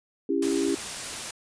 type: chord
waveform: sine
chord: C# diminished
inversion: none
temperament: just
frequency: 277.2 / 332.6 / 399.1 Hz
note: C#4 / E4 / G4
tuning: 0 / +16 / +31 cents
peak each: -27 dBFS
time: 0.29-0.75 s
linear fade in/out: 5 ms
type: noise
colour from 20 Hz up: white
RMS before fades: -34 dBFS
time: 0.42-1.31 s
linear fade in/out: 5 ms
effects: resampled to 22050 Hz